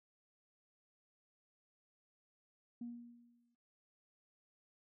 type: tone with exponential decay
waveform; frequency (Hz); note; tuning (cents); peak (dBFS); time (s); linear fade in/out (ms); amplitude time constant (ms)
sine; 238; A#3; +36; -40; 2.81-3.55; 5; 160
effects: noise-tail reverb RT60 0.8 s tail -17 dB re dry + tanh soft clip ceiling -37 dBFS